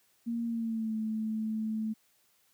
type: tone with pitch glide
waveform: sine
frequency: 233.1 to 218.7 Hz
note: A#3 to A3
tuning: 0 to -10 cents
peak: -30 dBFS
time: 0.26-1.94 s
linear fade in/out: 20 ms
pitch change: -110 cents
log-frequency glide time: 0.45-0.95 s
effects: white hiss -69 dBFS RMS until 2.53 s + high-pass 60 Hz 12 dB/octave